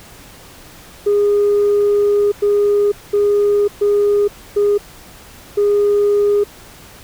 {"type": "tone bursts at uneven times", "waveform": "sine", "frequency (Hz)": 410, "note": "G#4", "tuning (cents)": -22, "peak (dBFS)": -9, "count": 6, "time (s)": [[1.06, 2.32], [2.42, 2.92], [3.13, 3.68], [3.81, 4.28], [4.56, 4.78], [5.57, 6.44]], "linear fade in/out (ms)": 10, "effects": ["tanh soft clip ceiling -8 dBFS", "pink hiss -40 dBFS RMS until 7.03 s"]}